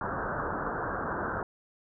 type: low-pass noise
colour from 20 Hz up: white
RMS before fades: -33 dBFS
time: 0.01-1.43 s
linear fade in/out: 2 ms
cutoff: 1600 Hz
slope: 96 dB/octave
effects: none